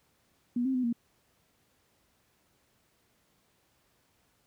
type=tone with pitch steps; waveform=sine; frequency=242.5 / 264 / 252.8 / 235.3 Hz; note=B3 / C4 / B3 / A#3; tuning=-31 / +16 / +41 / +16 cents; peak=-26 dBFS; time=0.56-0.928 s; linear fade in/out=5 ms; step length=92 ms; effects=pink hiss -70 dBFS RMS until 4.46 s + high-pass 60 Hz 12 dB/octave